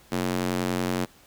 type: tone with high-pass filter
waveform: square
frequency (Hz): 45.37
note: F#1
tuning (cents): -33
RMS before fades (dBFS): -27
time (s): 0.11-1.06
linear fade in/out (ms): 20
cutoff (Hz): 220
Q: 1.2
effects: pink hiss -55 dBFS RMS until 1.26 s